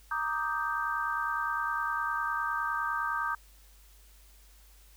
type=chord; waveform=sine; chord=Eb major seventh; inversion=second; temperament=equal; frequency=932.3 / 1174.7 / 1244.5 / 1568 Hz; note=Bb5 / D6 / Eb6 / G6; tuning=0 / 0 / 0 / 0 cents; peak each=-36 / -35 / -34 / -33 dBFS; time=0.11-3.35 s; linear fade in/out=5 ms; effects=added 50 Hz sine -55 dBFS peak until 4.96 s + white hiss -61 dBFS RMS until 4.96 s